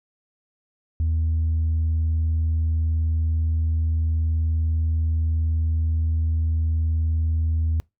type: tone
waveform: sine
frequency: 80.2 Hz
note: E2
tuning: 47 cents flat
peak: -17 dBFS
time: 1-7.8 s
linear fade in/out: 0 ms
effects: noise-tail reverb RT60 0.2 s tail -26 dB re dry + tanh soft clip ceiling -17 dBFS